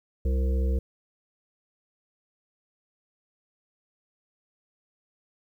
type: harmonic tone with a mistuned harmonic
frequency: 65.3 Hz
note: C2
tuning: 3 cents flat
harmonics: 1 / 3 / 5 / 7 / 8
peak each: -22 / -36 / -40 / -37 / -42 dBFS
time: 0.25-0.79 s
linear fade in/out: 5 ms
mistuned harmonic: 5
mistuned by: +49 cents
effects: 10-bit